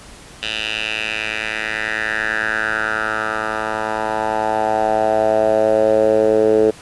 10% pulse tone with band-pass filter sweep, 109 Hz, A2, 16 cents flat, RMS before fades -18 dBFS, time 0.42-6.71 s, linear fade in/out 10 ms, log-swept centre 3100 to 430 Hz, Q 4.1, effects pink hiss -40 dBFS RMS until 6.81 s + resampled to 24000 Hz

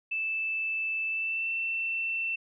sine tone with pitch glide, 2637 to 2683 Hz, E7 to E7, 0 to +30 cents, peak -28 dBFS, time 0.11-2.36 s, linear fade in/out 10 ms, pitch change +30 cents, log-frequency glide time 1.08-1.53 s, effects none

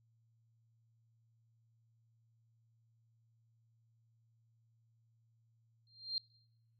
sine tone with exponential growth, 4186 Hz, C8, in tune, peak -31 dBFS, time 5.87-6.18 s, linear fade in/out 1 ms, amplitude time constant 66 ms, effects noise-tail reverb RT60 0.9 s tail -24 dB re dry + added 114 Hz sine -70 dBFS peak until 6.79 s

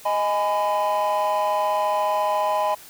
triangle chord, G# minor, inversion second, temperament equal with one note detuned, 622.3 / 830.6 / 1004.5 Hz, D#5 / G#5 / B5, 0 / 0 / +29 cents, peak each -21 dBFS, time 0.05-2.75 s, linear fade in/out 10 ms, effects tanh soft clip ceiling -13 dBFS + white hiss -45 dBFS RMS until 2.89 s

